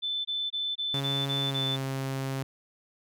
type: tone bursts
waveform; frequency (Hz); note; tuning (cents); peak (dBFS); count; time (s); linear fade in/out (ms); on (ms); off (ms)
sine; 3521; A7; 0; -28; 7; 0.02-1.768; 20; 230; 23
type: tone with pitch glide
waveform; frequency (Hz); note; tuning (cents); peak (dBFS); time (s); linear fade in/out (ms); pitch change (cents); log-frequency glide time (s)
sawtooth; 138.1 to 134.4; C#3 to C3; -6 to +47; -26; 0.94-2.43; 2; -47; 1.45-1.64
effects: none